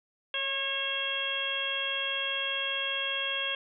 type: harmonic tone with a mistuned harmonic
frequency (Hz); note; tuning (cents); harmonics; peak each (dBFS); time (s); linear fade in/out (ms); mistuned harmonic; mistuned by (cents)
545; C#5; -29; 1 / 2 / 3 / 4 / 5 / 6; -40 / -41 / -37 / -41 / -34 / -32; 0.34-3.55; 2; 1; +16
effects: none